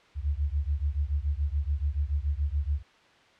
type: beating tone pair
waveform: sine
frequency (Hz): 69.3 / 76.3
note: C#2 / D#2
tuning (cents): 0 / -33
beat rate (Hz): 7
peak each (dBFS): -28 / -29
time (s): 0.15-2.83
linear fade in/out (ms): 50
effects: white hiss -58 dBFS RMS until 3.39 s + low-pass 3000 Hz 12 dB/octave